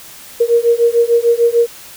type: beating tone pair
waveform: sine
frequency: 466.2 / 472.9 Hz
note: A#4 / A#4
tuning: 0 / +25 cents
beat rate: 6.7 Hz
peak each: -12 dBFS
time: 0.4-1.67 s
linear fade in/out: 10 ms
effects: white hiss -36 dBFS RMS until 1.96 s